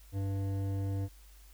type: tone with hard clipping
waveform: sine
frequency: 98 Hz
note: G2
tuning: in tune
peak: -33 dBFS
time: 0.12-1.09 s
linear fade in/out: 50 ms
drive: 12 dB
effects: added 50 Hz sine -53 dBFS peak until 1.53 s + white hiss -62 dBFS RMS until 1.53 s